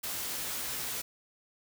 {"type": "noise with comb filter", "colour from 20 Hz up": "white", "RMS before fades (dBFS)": -36, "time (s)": [0.03, 1.02], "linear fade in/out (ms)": 10, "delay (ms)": 16, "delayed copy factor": 0.55, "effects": []}